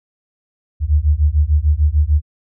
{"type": "beating tone pair", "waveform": "sine", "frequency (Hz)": [71.7, 78.4], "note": ["D2", "D#2"], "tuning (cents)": [-41, 14], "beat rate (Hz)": 6.7, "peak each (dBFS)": -14, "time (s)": [0.8, 2.22], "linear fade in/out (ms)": 50, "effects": []}